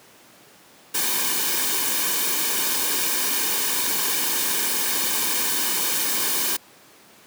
white noise with comb filter, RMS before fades -23 dBFS, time 0.94-6.57 s, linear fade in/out 10 ms, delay 1.5 ms, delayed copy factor -0.65, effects pink hiss -50 dBFS RMS until 7.26 s + high-pass 200 Hz 12 dB/octave

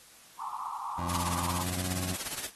white band-pass noise, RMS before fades -37 dBFS, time 0.37-1.66 s, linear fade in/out 50 ms, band 820 to 1200 Hz, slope 96 dB/octave
20% pulse tone with pitch glide, 87.31 to 91.44 Hz, F2 to F#2, 0 to -20 cents, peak -30 dBFS, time 0.98-2.15 s, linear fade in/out 5 ms, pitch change +80 cents, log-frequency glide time 1.4-1.86 s
white noise with tremolo, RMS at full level -33 dBFS, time 1.08-2.5 s, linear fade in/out 20 ms, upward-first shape sine, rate 17 Hz, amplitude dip 75%
effects white hiss -55 dBFS RMS until 2.55 s + AAC 32 kbps

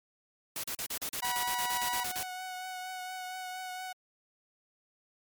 white noise bursts, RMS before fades -36 dBFS, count 15, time 0.56-2.231 s, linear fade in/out 2 ms, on 75 ms, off 39 ms
sawtooth tone, 971 Hz, B5, 30 cents flat, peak -28 dBFS, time 1.22-2.04 s, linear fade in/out 10 ms
sawtooth tone with vibrato, 740 Hz, F#5, in tune, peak -34 dBFS, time 1.22-3.93 s, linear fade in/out 10 ms, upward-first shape triangle, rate 4.3 Hz, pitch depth 19 cents each way
effects MP3 96 kbps

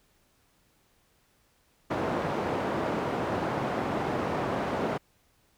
white band-pass noise, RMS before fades -30 dBFS, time 1.9-4.98 s, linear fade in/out 10 ms, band 110 to 770 Hz, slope 12 dB/octave, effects pink hiss -67 dBFS RMS until 5.57 s

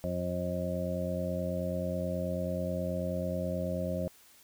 harmonic tone, 89.3 Hz, F2, 39 cents sharp, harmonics 1 / 2 / 3 / 4 / 6 / 7, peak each -38 / -35 / -42 / -44 / -36 / -37 dBFS, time 0.04-4.08 s, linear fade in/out 0 ms, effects white hiss -59 dBFS RMS until 4.43 s

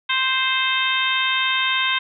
harmonic tone, 523.3 Hz, C5, in tune, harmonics 2 / 3 / 4 / 5 / 6 / 7, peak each -25 / -25 / -25 / -25 / -25 / -25 dBFS, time 0.09-1.99 s, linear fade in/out 10 ms, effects none

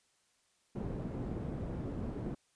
white low-pass noise, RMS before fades -39 dBFS, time 0.75-2.35 s, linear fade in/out 10 ms, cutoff 270 Hz, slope 12 dB/octave, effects white hiss -73 dBFS RMS until 2.55 s + resampled to 22050 Hz

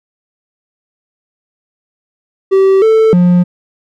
triangle tone with pitch steps, 385.6 / 442.1 / 177.6 Hz, G4 / A4 / F3, -28 / +8 / +29 cents, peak -3 dBFS, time 2.51-3.44 s, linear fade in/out 20 ms, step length 310 ms, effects none

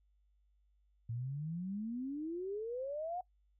sine exponential sweep, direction up, 112.3 to 740 Hz, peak -37 dBFS, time 1.09-3.21 s, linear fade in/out 5 ms, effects noise-tail reverb RT60 0.1 s tail -20 dB re dry + added 50 Hz sine -69 dBFS peak until 3.59 s

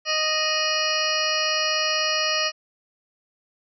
harmonic tone with a mistuned harmonic, 621 Hz, D#5, 3 cents flat, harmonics 1 / 2 / 3 / 4 / 5 / 7 / 8 / 9, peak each -29 / -29 / -29 / -29 / -29 / -29 / -29 / -29 dBFS, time 0.05-2.52 s, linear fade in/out 50 ms, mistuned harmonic 5, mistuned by -110 cents, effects none

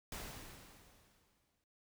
pink noise with exponential decay, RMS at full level -44 dBFS, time 0.12-1.64 s, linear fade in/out 2 ms, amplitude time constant 330 ms, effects noise-tail reverb RT60 0.3 s tail -20 dB re dry

